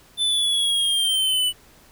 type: linear sweep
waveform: square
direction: down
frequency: 3535 to 2960 Hz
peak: -19 dBFS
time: 0.17-1.53 s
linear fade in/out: 50 ms
effects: pink hiss -52 dBFS RMS until 1.91 s